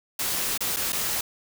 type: noise with dropouts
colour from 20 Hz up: white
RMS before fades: -27 dBFS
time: 0.19-1.21 s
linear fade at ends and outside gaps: 5 ms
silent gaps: 0.577-0.606 / 0.763-0.767 / 0.923-0.928 s
effects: none